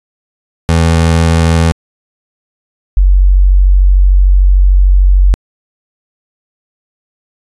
25% pulse / sine tone pair in turn, 82.41 / 46.72 Hz, E2 / F#1, 0 / +18 cents, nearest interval minor seventh, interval 982 cents, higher first, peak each -3 dBFS, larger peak neither, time 0.69-1.72 / 2.97-5.34 s, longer second, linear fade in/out 0 ms, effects resampled to 24000 Hz

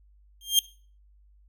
sawtooth tone with exponential growth, 3200 Hz, G7, 35 cents sharp, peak -10 dBFS, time 0.41-0.59 s, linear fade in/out 1 ms, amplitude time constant 39 ms, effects noise-tail reverb RT60 0.4 s tail -20 dB re dry + added 50 Hz sine -55 dBFS peak until 1.48 s

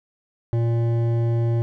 sine tone with hard clipping, 116.54 Hz, A#2, in tune, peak -20 dBFS, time 0.53-1.62 s, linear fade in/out 0 ms, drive 11 dB, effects none

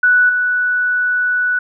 sine tone with level steps, 1480 Hz, F#6, in tune, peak -8 / -13 dBFS, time 0.03-1.59 s, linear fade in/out 5 ms, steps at 0.29 s, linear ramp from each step 5 ms, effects none

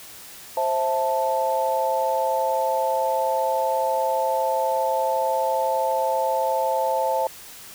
sine chord, A minor, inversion first, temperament just, 528 / 660 / 880 Hz, C5 / E5 / A5, +16 / +2 / 0 cents, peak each -24 / -26 / -23 dBFS, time 0.57-7.27 s, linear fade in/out 2 ms, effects white hiss -42 dBFS RMS until 7.74 s

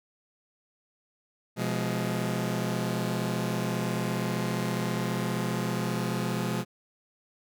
sawtooth chord, F diminished, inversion second, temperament just, 125.72 / 174.61 / 209.5 Hz, Cb3 / F3 / Ab3, +31 / 0 / +15 cents, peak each -28 dBFS, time 1.56-6.65 s, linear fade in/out 50 ms, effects none

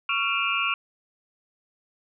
sine tone cluster, 1120 / 1373 / 2393 / 2608 / 2807 Hz, C#6 / F6 / D7 / E7 / F7, +18 / -30 / +32 / -19 / +8 cents, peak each -29 dBFS, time 0.09-0.74 s, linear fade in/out 2 ms, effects none

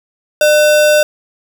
sine tone with sample-and-hold, 600 Hz, D5, 37 cents sharp, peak -6 dBFS, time 0.41-1.03 s, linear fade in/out 2 ms, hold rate 2100 Hz, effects none

